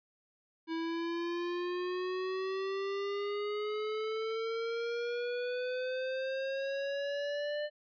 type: exponential sweep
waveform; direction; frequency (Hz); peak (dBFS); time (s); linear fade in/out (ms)
square; up; 325.3 to 598; -34; 0.67-7.7; 50
effects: resampled to 11025 Hz